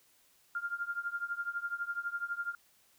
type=tone with tremolo; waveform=sine; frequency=1400 Hz; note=F6; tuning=4 cents sharp; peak=-30 dBFS; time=0.55-2.55 s; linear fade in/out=2 ms; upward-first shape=triangle; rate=12 Hz; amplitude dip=95%; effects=white hiss -67 dBFS RMS until 2.98 s